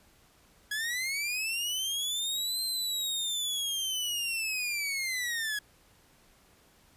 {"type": "linear two-way sweep", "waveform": "sawtooth", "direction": "up then down", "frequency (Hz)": [1660, 4145, 1660], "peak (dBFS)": -27, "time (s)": [0.71, 5.59], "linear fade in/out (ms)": 5, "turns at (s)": 2.63, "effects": ["pink hiss -62 dBFS RMS until 6.96 s", "resampled to 32000 Hz"]}